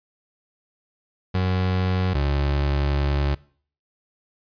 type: tone pair in turn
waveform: 30% pulse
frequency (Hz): 92.5 / 70.83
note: F#2 / C#2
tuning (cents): 0 / +38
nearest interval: perfect fourth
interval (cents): 462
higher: first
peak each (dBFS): -17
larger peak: neither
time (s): 1.34-2.14 / 2.14-3.35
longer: second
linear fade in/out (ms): 10
effects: noise-tail reverb RT60 0.5 s tail -22 dB re dry + resampled to 11025 Hz